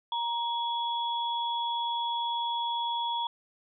sine tone pair together, 940 / 3369 Hz, A#5 / G#7, +14 / +24 cents, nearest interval octave + minor seventh, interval 2210 cents, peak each -29 / -34 dBFS, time 0.12-3.27 s, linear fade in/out 2 ms, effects none

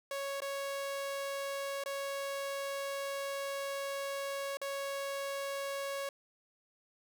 sawtooth tone with dropouts, 554.4 Hz, C#5, in tune, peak -32 dBFS, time 0.11-6.09 s, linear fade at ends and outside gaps 2 ms, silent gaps 0.404-0.419 / 1.838-1.859 / 4.571-4.615 s, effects none

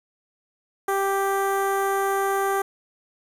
15% pulse tone with notch filter, 392.2 Hz, G4, 1 cent sharp, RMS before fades -23 dBFS, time 0.88-2.62 s, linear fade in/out 5 ms, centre 4200 Hz, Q 0.52, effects resampled to 32000 Hz + 8-bit

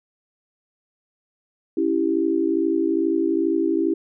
sine chord, C# diminished, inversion none, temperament equal, 277.2 / 329.6 / 392 Hz, C#4 / E4 / G4, 0 / 0 / 0 cents, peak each -25 / -20 / -24 dBFS, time 1.77-3.94 s, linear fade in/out 5 ms, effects none

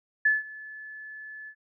sine tone with ADSR envelope, 1729 Hz, A6, 31 cents flat, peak -17 dBFS, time 0.25-1.55 s, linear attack 7 ms, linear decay 170 ms, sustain -22 dB, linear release 71 ms, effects none

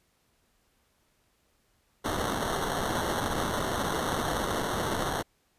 blue noise with sample-and-hold, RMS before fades -30 dBFS, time 2.04-5.23 s, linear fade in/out 20 ms, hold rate 2450 Hz, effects pink hiss -70 dBFS RMS until 5.58 s + resampled to 32000 Hz

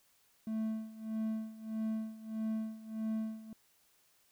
triangle tone with tremolo, 220 Hz, A3, in tune, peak -30 dBFS, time 0.47-3.53 s, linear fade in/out 2 ms, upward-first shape sine, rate 1.6 Hz, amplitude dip 85%, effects white hiss -70 dBFS RMS until 4.31 s

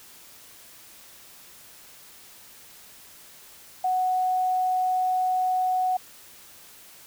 sine tone, 740 Hz, F#5, in tune, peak -21 dBFS, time 3.84-5.97 s, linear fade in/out 5 ms, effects white hiss -49 dBFS RMS until 7.06 s

